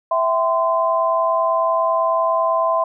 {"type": "tone cluster", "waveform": "sine", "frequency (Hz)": [658, 768, 1030], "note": ["E5", "G5", "C6"], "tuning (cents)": [-3, -36, -28], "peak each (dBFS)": [-18, -27, -18], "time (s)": [0.11, 2.84], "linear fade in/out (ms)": 5, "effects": []}